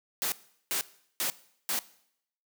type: noise bursts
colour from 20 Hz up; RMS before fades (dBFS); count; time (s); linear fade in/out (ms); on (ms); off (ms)
white; -30; 4; 0.22-1.79; 0; 100; 390
effects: noise-tail reverb RT60 0.7 s tail -19 dB re dry + high-pass 200 Hz 12 dB/octave